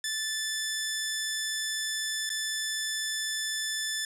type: tone with dropouts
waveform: 10% pulse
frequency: 1752 Hz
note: A6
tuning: 8 cents flat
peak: -20 dBFS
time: 0.04-4.05 s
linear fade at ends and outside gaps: 2 ms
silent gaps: 2.293-2.301 s
effects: low-pass 10000 Hz 12 dB/octave